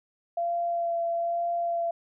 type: tone with vibrato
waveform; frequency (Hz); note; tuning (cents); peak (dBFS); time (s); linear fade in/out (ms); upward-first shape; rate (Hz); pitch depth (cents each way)
sine; 683; F5; -39; -25; 0.37-1.91; 5; sine; 1.1; 14
effects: none